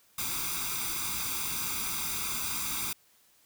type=noise with comb filter; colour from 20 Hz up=white; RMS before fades=-33 dBFS; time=0.18-2.93 s; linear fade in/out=5 ms; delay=0.83 ms; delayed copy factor=+0.95; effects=white hiss -64 dBFS RMS until 3.45 s